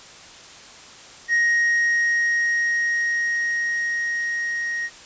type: tone with level ramp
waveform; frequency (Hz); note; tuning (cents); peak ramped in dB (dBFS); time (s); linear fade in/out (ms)
triangle; 1876; A#6; +11; -14 to -22; 1.28-4.9; 50
effects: white hiss -43 dBFS RMS until 5.05 s + resampled to 16000 Hz